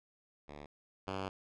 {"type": "tone pair in turn", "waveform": "5% pulse", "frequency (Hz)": [73.42, 95.82], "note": ["D2", "G2"], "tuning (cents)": [0, -39], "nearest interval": "perfect fourth", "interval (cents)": 461, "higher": "second", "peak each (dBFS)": [-36, -26], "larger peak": "second", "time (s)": [[0.48, 0.66], [1.07, 1.29]], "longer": "second", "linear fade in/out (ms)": 5, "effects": ["low-pass 4000 Hz 12 dB/octave"]}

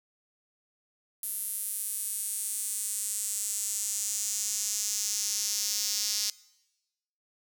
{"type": "tone with high-pass filter sweep", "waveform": "sawtooth", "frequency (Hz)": 207.7, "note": "G#3", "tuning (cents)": 0, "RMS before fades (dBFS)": -32, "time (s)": [1.23, 6.3], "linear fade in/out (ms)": 2, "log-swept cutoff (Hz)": [11000, 5200], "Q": 3, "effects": ["noise-tail reverb RT60 1.0 s tail -21 dB re dry"]}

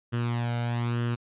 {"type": "tone with flanger", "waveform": "sawtooth", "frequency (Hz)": 119, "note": "A#2", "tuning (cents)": 36, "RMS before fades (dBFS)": -28, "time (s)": [0.12, 1.16], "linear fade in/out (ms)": 20, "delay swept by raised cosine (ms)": [0.66, 1.36], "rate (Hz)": 1.1, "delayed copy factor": 0.65, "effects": ["resampled to 8000 Hz"]}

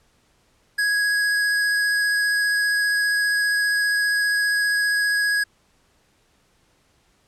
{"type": "tone with vibrato", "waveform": "square", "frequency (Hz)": 1661.2, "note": "G#6", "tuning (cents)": 0, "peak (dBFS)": -19, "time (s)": [0.78, 5.44], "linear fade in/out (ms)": 10, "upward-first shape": "triangle", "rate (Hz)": 15, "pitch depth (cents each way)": 10, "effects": ["pink hiss -62 dBFS RMS until 7.27 s", "low-pass 10000 Hz 12 dB/octave"]}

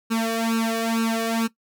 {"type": "tone with flanger", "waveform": "sawtooth", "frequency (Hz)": 226.7, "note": "A#3", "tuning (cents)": -48, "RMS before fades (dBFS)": -23, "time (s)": [0.1, 1.48], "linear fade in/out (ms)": 20, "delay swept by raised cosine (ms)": [0.74, 1.74], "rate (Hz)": 2.2, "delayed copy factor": 0.95, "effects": ["noise-tail reverb RT60 0.1 s tail -18 dB re dry"]}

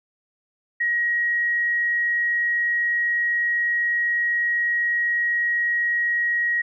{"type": "tone", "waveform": "sine", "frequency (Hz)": 1896, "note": "A#6", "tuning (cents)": 29, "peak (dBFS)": -19, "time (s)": [0.8, 6.62], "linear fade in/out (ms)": 10, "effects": []}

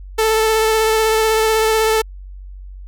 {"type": "tone with vibrato", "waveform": "sawtooth", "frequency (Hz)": 440, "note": "A4", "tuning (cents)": 0, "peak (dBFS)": -9, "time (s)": [0.18, 2.02], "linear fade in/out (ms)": 10, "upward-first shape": "sine", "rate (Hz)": 16, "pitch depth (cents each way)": 16, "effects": ["added 47 Hz sine -31 dBFS peak until 2.87 s"]}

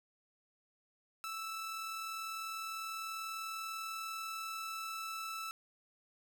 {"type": "tone with amplitude modulation", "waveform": "sawtooth", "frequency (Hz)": 1318.5, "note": "E6", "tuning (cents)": 0, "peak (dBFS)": -35, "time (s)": [1.24, 5.51], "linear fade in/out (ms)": 0, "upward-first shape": "sine", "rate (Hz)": 40.1, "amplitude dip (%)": 25, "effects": []}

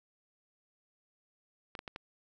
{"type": "clicks", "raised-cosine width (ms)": 0.3, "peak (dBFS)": -25, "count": 4, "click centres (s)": [1.752, 1.791, 1.878, 1.961], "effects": []}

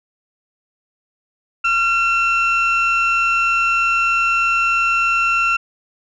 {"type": "tone pair together", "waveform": "sine", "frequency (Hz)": [1371.6, 2700], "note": ["F6", "E7"], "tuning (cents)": [-32, 41], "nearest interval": "octave", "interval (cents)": 1173, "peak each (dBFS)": -15, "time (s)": [1.64, 5.57], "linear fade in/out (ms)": 10, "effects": ["tanh soft clip ceiling -10 dBFS"]}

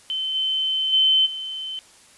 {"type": "tone with level steps", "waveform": "sine", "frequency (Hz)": 3071, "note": "G7", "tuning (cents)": -36, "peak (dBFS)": [-23, -20, -14, -28], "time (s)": [0.1, 1.79], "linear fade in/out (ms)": 0, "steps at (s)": [0.34, 0.92, 1.25], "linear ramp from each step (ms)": 20, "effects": ["white hiss -51 dBFS RMS until 2.17 s", "resampled to 24000 Hz"]}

